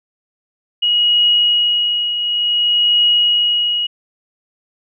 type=tone with tremolo; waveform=sine; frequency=2898 Hz; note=F#7; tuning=37 cents flat; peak=-9 dBFS; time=0.82-3.87 s; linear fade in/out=10 ms; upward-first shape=triangle; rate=0.56 Hz; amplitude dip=60%; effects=none